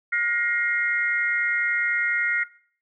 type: tone cluster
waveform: sine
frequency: 1426 / 1890 / 2120 Hz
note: F6 / A#6 / C7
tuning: +36 / +23 / +22 cents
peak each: -25 dBFS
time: 0.12-2.44 s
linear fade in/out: 10 ms
effects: noise-tail reverb RT60 0.5 s tail -19 dB re dry